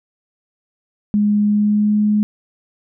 sine tone with pitch glide, 207.7 to 210.1 Hz, G#3 to G#3, 0 to +20 cents, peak -12 dBFS, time 1.14-2.23 s, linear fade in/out 0 ms, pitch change +20 cents, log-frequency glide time 1.44-1.95 s, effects none

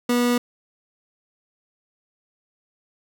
30% pulse tone, 242.9 Hz, B3, 29 cents flat, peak -15 dBFS, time 0.09-0.38 s, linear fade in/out 5 ms, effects none

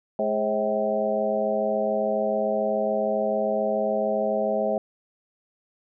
sine tone cluster, 212.7 / 412.8 / 537 / 644 / 779 Hz, G#3 / G#4 / C5 / E5 / G5, +42 / -10 / +45 / -41 / -11 cents, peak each -30 / -30 / -27 / -25 / -32 dBFS, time 0.19-4.78 s, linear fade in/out 2 ms, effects none

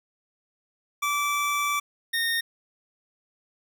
25% pulse tone pair in turn, 1161 / 1843 Hz, D6 / A#6, -20 / -20 cents, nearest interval minor sixth, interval 800 cents, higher second, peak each -20 dBFS, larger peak neither, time 1.02-1.8 / 2.13-2.41 s, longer first, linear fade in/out 10 ms, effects none

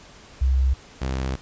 sine / sawtooth tone pair in turn, 65.6 / 65.6 Hz, C2 / C2, +5 / +5 cents, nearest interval unison, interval 0 cents, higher neither, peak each -16 / -20 dBFS, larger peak first, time 0.41-0.74 / 1.01-1.36 s, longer second, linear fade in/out 10 ms, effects pink hiss -47 dBFS RMS until 1.41 s + resampled to 16000 Hz

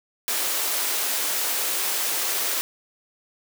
white high-pass noise, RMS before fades -25 dBFS, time 0.28-2.61 s, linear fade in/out 0 ms, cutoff 310 Hz, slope 24 dB/octave, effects none

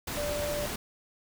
sine tone in noise, 587.3 Hz, D5, in tune, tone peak -31 dBFS, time 0.17-0.66 s, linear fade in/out 5 ms, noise pink, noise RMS -35 dBFS, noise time 0.07-0.76 s, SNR +1 dB, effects none

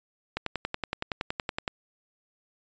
click train, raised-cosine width 0.3 ms, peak -13 dBFS, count 15, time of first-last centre 0.37-1.678 s, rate 10.7 Hz, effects resampled to 16000 Hz

